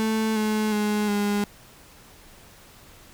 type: tone with pitch steps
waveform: 35% pulse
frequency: 220 / 214.9 / 209.8 / 204.9 Hz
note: A3 / A3 / G#3 / G#3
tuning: 0 / -41 / +18 / -23 cents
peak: -20 dBFS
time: 0-1.44 s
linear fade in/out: 0 ms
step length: 360 ms
effects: pink hiss -50 dBFS RMS until 3.13 s